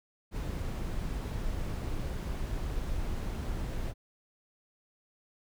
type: noise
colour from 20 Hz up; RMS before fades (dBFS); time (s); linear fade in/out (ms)
brown; -34; 0.31-3.94; 50
effects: none